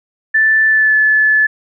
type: tone with pitch glide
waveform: sine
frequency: 1760 to 1729.8 Hz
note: A6 to A6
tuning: 0 to -30 cents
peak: -8 dBFS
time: 0.34-1.47 s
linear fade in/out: 10 ms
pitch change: -30 cents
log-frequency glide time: 0.67-0.96 s
effects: none